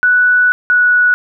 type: tone pair in turn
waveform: sine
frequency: 1480 / 1469.8 Hz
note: F#6 / F#6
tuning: 0 / -12 cents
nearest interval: unison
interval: 12 cents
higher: first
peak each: -7 dBFS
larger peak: neither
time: 0.03-0.52 / 0.7-1.14 s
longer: first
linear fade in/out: 0 ms
effects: none